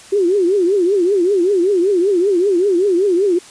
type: tone with vibrato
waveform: sine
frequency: 375.1 Hz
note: F#4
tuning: 24 cents sharp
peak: -11 dBFS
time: 0.12-3.39 s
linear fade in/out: 10 ms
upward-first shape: triangle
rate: 5.2 Hz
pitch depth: 210 cents each way
effects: white hiss -40 dBFS RMS until 3.5 s + resampled to 22050 Hz